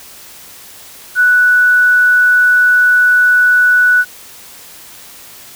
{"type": "tone with quantisation", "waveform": "sine", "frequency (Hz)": 1480, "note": "F#6", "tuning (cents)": 0, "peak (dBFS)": -6, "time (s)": [1.15, 4.05], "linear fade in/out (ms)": 50, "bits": 6, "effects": ["white hiss -36 dBFS RMS until 5.55 s"]}